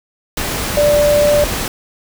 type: tone in noise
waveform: sine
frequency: 587.3 Hz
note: D5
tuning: in tune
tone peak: -9 dBFS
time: 0.77-1.44 s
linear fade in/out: 2 ms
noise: pink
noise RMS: -20 dBFS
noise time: 0.37-1.68 s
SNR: +8 dB
effects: none